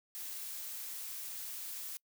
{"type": "noise", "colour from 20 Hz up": "blue", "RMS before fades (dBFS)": -43, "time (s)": [0.15, 1.97], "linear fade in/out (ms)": 0, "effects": ["noise-tail reverb RT60 0.1 s tail -26 dB re dry"]}